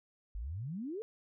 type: exponential sweep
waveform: sine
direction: up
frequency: 46.22 to 466.2 Hz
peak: -37 dBFS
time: 0.35-1.02 s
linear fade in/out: 0 ms
effects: none